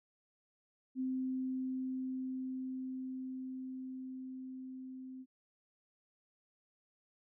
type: tone with level ramp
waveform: sine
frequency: 259.4 Hz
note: C4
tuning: 15 cents flat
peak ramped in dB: -33 to -45 dBFS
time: 0.95-5.26 s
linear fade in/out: 50 ms
effects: none